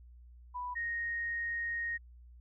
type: tone pair in turn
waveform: sine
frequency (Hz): 987.8 / 1864.7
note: B5 / A#6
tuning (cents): 0 / 0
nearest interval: major seventh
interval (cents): 1100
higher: second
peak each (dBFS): -36 / -33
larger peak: second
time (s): 0.54-0.75 / 0.75-1.98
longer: second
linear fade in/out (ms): 20
effects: added 60 Hz sine -52 dBFS peak until 2.4 s